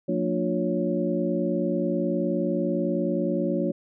sine tone cluster, 176.8 / 226.2 / 295.5 / 355.4 / 555 Hz, F3 / A3 / D4 / F4 / C#5, +22 / +48 / +11 / +30 / +2 cents, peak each -29 dBFS, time 0.08-3.72 s, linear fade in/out 10 ms, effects none

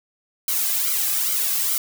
blue noise with flanger, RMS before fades -22 dBFS, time 0.48-1.78 s, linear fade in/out 2 ms, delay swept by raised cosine 1.1 to 2.2 ms, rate 2.4 Hz, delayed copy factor -0.95, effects none

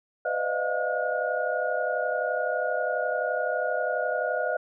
sine tone cluster, 503 / 602 / 634 / 705 / 1442 Hz, B4 / D5 / D#5 / F5 / F#6, +32 / +43 / +32 / +16 / -45 cents, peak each -31 dBFS, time 0.25-4.57 s, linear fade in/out 5 ms, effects none

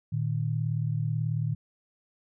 sine tone pair together, 114.6 / 152.97 Hz, A#2 / D#3, -29 / -29 cents, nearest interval perfect fourth, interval 500 cents, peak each -28 / -29 dBFS, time 0.12-1.55 s, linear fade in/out 10 ms, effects none

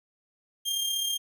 sawtooth tone with amplitude modulation, 3202 Hz, G7, 36 cents sharp, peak -22 dBFS, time 0.65-1.18 s, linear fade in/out 20 ms, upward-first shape sine, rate 35.5 Hz, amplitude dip 40%, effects none

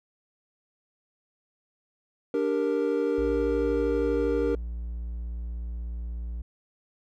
triangle chord, G minor, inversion second, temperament equal with one note detuned, 293.7 / 393.6 / 466.2 Hz, D4 / G4 / Bb4, 0 / +7 / 0 cents, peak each -27 / -27 / -24 dBFS, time 2.34-4.55 s, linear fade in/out 2 ms
triangle tone, 58.27 Hz, A#1, in tune, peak -29 dBFS, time 3.18-6.42 s, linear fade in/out 5 ms
effects none

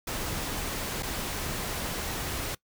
pink noise with dropouts, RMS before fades -33 dBFS, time 0.07-2.55 s, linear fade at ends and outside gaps 5 ms, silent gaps 1.025-1.03 s, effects noise-tail reverb RT60 0.1 s tail -22 dB re dry

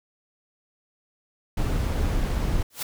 brown noise, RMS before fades -24 dBFS, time 1.57-2.63 s, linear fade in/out 5 ms
white noise with exponential growth, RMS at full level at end -25 dBFS, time 2.7-2.83 s, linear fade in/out 5 ms, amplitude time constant 28 ms
effects none

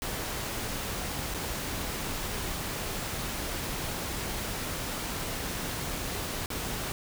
pink noise with dropouts, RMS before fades -34 dBFS, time 0.02-6.92 s, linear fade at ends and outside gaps 0 ms, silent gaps 1.34-1.346 / 6.459-6.503 s, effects none

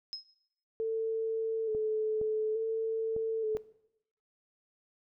sine tone with exponential decay, 5140 Hz, E8, 45 cents flat, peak -33 dBFS, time 0.13-0.32 s, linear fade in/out 0 ms, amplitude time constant 40 ms
sine tone with vibrato, 440 Hz, A4, in tune, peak -29 dBFS, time 0.8-3.57 s, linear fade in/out 0 ms, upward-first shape square, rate 0.57 Hz, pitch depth 26 cents each way
clicks, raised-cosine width 2 ms, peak -30 dBFS, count 4, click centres 1.749 / 2.214 / 3.164 / 3.55 s
effects noise-tail reverb RT60 0.8 s tail -19 dB re dry

